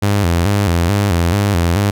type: tone with vibrato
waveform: sawtooth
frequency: 93 Hz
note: F#2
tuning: 9 cents sharp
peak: -8 dBFS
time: 0.02-1.91 s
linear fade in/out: 10 ms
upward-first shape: square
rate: 2.3 Hz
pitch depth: 150 cents each way
effects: none